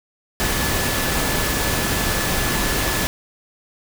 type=tone in noise; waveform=sine; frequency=1726 Hz; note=A6; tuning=34 cents flat; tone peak=-30 dBFS; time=0.4-3.07 s; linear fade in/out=0 ms; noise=pink; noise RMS=-21 dBFS; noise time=0.4-3.07 s; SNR=-12 dB; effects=none